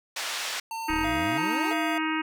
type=band-pass noise; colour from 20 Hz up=white; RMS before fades=-32 dBFS; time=0.16-0.6 s; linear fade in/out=5 ms; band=750 to 4900 Hz; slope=12 dB/octave
type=tone with vibrato; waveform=square; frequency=786 Hz; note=G5; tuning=4 cents sharp; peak=-32 dBFS; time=0.71-1.98 s; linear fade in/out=2 ms; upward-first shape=square; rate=1.5 Hz; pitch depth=240 cents each way
type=harmonic tone; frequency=314.4 Hz; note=D#4; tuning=18 cents sharp; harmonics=1 / 3 / 4 / 5 / 6 / 7 / 8 / 9; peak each=-28 / -33 / -34 / -35 / -36 / -36 / -37 / -38 dBFS; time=0.88-2.22 s; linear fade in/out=10 ms
type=exponential sweep; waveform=25% pulse; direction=up; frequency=30.34 to 460 Hz; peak=-30 dBFS; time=0.9-1.73 s; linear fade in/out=0 ms
effects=none